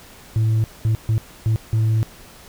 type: tone bursts at uneven times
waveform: sine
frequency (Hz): 110.6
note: A2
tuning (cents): +9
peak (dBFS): -12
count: 5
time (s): 0.36-0.64 / 0.85-0.95 / 1.09-1.18 / 1.46-1.56 / 1.73-2.03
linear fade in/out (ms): 0
effects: tanh soft clip ceiling -14 dBFS + pink hiss -44 dBFS RMS until 2.48 s